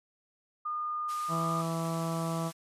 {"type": "tone", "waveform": "sine", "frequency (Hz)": 1218, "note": "D#6", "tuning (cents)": -37, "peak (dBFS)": -31, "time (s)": [0.65, 1.62], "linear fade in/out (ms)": 10}
{"type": "band-pass noise", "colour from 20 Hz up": "white", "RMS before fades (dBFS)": -48, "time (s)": [1.08, 2.53], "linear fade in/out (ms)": 20, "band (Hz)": [1000, 11000], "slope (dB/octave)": 24}
{"type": "harmonic tone", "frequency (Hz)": 164.81, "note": "E3", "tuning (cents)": 0, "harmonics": [1, 2, 3, 4, 5, 6, 7, 8], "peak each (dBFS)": [-32, -40, -43, -38, -45, -43, -40, -46], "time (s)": [1.28, 2.52], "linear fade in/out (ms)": 50}
{"effects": ["resampled to 32000 Hz"]}